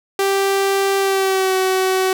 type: tone with pitch glide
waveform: sawtooth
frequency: 392 to 376.5 Hz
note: G4 to F#4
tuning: 0 to +30 cents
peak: -11 dBFS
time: 0.19-2.13 s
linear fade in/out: 2 ms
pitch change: -70 cents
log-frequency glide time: 0.98-1.55 s
effects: none